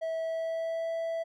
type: tone with pitch glide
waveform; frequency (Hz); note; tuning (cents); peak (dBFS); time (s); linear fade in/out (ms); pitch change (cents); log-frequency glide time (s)
triangle; 650 to 659.5; E5 to E5; -24 to +1; -28; 0.01-1.24; 20; +25; 0.17-0.91
effects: none